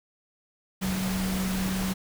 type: tone in noise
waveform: sine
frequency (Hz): 188.3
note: F#3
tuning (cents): +31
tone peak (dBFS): -27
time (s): 0.81-1.94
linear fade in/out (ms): 20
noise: pink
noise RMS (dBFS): -33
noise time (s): 0.81-1.94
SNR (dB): +3
effects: none